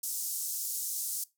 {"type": "band-pass noise", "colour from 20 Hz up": "white", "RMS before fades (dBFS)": -35, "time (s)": [0.03, 1.24], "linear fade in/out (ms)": 5, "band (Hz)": [5800, 15000], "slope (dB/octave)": 24, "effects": ["noise-tail reverb RT60 0.2 s tail -19 dB re dry"]}